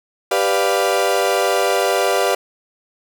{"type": "chord", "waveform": "35% pulse", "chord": "G dominant seventh", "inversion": "none", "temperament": "equal", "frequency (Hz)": [392, 493.9, 587.3, 698.5], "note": ["G4", "B4", "D5", "F5"], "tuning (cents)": [0, 0, 0, 0], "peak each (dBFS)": -19, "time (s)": [0.31, 2.35], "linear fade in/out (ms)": 5, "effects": []}